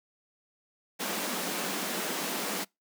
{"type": "high-pass noise", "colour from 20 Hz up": "pink", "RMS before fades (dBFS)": -33, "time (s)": [0.99, 2.65], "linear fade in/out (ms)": 20, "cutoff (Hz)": 170, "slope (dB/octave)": 96, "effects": ["noise-tail reverb RT60 0.2 s tail -26 dB re dry"]}